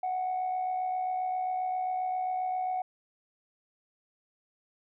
sine tone with amplitude modulation, 740 Hz, F#5, in tune, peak -25 dBFS, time 0.03-2.82 s, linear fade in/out 5 ms, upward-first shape sine, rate 67.5 Hz, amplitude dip 45%, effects tanh soft clip ceiling -25 dBFS

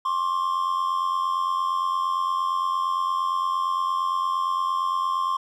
triangle tone pair together, 1061 / 1149.7 Hz, C6 / D6, +24 / -37 cents, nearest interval minor second, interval 139 cents, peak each -21 / -27 dBFS, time 0.05-5.37 s, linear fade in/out 5 ms, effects none

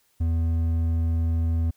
triangle tone with hard clipping, 82.41 Hz, E2, in tune, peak -22 dBFS, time 0.2-1.71 s, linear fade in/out 10 ms, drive 9 dB, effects white hiss -66 dBFS RMS until 1.76 s

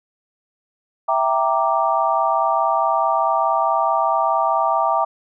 sine chord, E half-diminished seventh, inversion none, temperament equal, 659.3 / 784 / 932.3 / 1174.7 Hz, E5 / G5 / Bb5 / D6, 0 / 0 / 0 / 0 cents, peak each -21 dBFS, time 1.08-5.05 s, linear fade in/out 10 ms, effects none

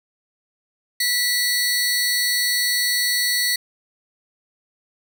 sawtooth tone pair together, 1960 / 4400 Hz, B6 / C#8, -14 / -14 cents, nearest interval octave + major second, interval 1400 cents, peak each -18 dBFS, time 1-3.56 s, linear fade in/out 5 ms, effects none

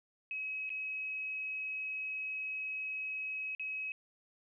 sine tone with dropouts, 2554 Hz, D#7, 45 cents sharp, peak -36 dBFS, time 0.31-3.92 s, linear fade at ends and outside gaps 1 ms, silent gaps 0.693-0.702 / 3.55-3.596 s, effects 13-bit

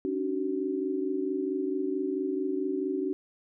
sine tone cluster, 278 / 302.5 / 376.6 Hz, C#4 / D#4 / F#4, +5 / -49 / +31 cents, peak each -32 / -34 / -30 dBFS, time 0.05-3.13 s, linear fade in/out 0 ms, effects none

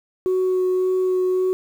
sine tone with vibrato, 370 Hz, F#4, in tune, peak -15 dBFS, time 0.26-1.53 s, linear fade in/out 0 ms, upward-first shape sine, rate 1.8 Hz, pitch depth 9 cents each way, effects tanh soft clip ceiling -15 dBFS + 8-bit

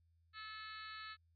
harmonic tone, 433.7 Hz, A4, 25 cents flat, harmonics 3 / 4 / 5 / 6 / 7 / 8 / 9 / 10, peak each -51 / -52 / -58 / -59 / -62 / -63 / -56 / -56 dBFS, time 0.33-1.17 s, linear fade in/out 50 ms, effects added 83 Hz sine -70 dBFS peak until 1.35 s + MP3 64 kbps

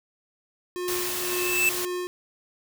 square tone with tremolo, 359.2 Hz, F4, 49 cents sharp, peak -28 dBFS, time 0.76-2.07 s, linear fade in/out 0 ms, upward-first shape sine, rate 1.9 Hz, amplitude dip 60%
white noise, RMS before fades -30 dBFS, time 0.88-1.85 s, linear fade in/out 0 ms
square tone with exponential growth, 2637 Hz, E7, in tune, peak -18 dBFS, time 0.95-1.69 s, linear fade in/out 1 ms, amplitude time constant 160 ms
effects none

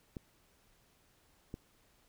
clicks, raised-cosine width 3 ms, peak -28 dBFS, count 2, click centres 0.168 / 1.541 s, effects pink hiss -69 dBFS RMS until 2.08 s

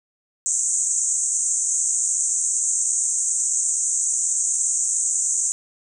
pink band-pass noise, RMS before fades -22 dBFS, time 0.46-5.52 s, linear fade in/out 0 ms, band 6400 to 8500 Hz, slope 96 dB/octave, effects none

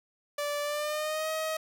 sawtooth tone with pitch glide, 583 to 632.1 Hz, D5 to D#5, -13 to +27 cents, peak -26 dBFS, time 0.38-1.57 s, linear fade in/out 5 ms, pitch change +140 cents, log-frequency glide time 0.62-1.29 s, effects none

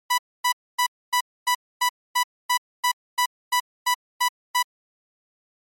sawtooth tone bursts, 987.8 Hz, B5, in tune, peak -14 dBFS, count 14, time 0.1-4.628 s, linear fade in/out 10 ms, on 82 ms, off 260 ms, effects MP3 64 kbps

